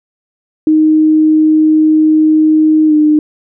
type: tone with pitch glide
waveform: sine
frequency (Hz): 311.1 to 303.5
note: D#4 to D#4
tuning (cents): 0 to -43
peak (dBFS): -5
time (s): 0.67-3.19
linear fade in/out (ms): 2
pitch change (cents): -43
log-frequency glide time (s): 2.87-2.93
effects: none